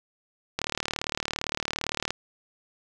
click train, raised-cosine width 0.2 ms, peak -10 dBFS, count 58, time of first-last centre 0.59-2.106 s, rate 37.6 Hz, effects none

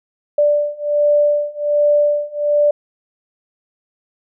sine beating tone pair, 587.3 / 588.6 Hz, D5 / D5, 0 / +4 cents, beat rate 1.3 Hz, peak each -16 / -15 dBFS, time 0.38-2.71 s, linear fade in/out 5 ms, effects none

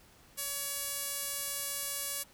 sawtooth tone with band-pass filter, 565 Hz, C#5, 33 cents sharp, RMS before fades -37 dBFS, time 0.37-2.24 s, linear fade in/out 20 ms, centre 11000 Hz, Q 1.3, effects pink hiss -60 dBFS RMS until 2.33 s

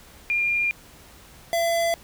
sine / square tone pair in turn, 2404 / 674.6 Hz, D7 / E5, +40 / +40 cents, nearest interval octave + minor seventh, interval 2200 cents, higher first, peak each -20 / -21 dBFS, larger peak first, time 0.3-0.71 / 1.53-1.94 s, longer neither, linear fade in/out 0 ms, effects added 60 Hz sine -55 dBFS peak until 2.03 s + pink hiss -49 dBFS RMS until 2.03 s

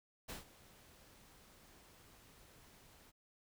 pink noise with ADSR envelope, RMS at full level -45 dBFS, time 0.28-3.12 s, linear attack 18 ms, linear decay 140 ms, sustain -18 dB, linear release 30 ms, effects none

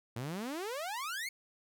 sawtooth exponential sweep, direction up, 111 to 2244 Hz, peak -33 dBFS, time 0.16-1.29 s, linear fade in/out 5 ms, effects none

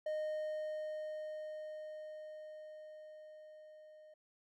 triangle tone with level ramp, 616 Hz, D#5, 17 cents flat, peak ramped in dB -33 to -54 dBFS, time 0.06-4.14 s, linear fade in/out 5 ms, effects none

